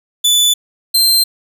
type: tone pair in turn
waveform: sawtooth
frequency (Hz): 3484 / 4143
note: A7 / C8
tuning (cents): -18 / -18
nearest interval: minor third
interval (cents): 300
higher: second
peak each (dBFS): -6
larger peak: neither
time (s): 0.24-0.54 / 0.94-1.24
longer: neither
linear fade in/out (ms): 10
effects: none